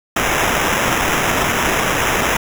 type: noise with sample-and-hold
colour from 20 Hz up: white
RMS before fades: -17 dBFS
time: 0.16-2.37 s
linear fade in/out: 5 ms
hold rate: 4410 Hz
effects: none